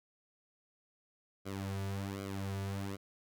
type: tone with flanger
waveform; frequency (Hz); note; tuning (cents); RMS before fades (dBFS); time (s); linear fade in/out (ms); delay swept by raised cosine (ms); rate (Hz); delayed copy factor
sawtooth; 98; G2; 0; -39; 1.45-2.97; 20; 1.1 to 3.8; 1.3; -0.95
effects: none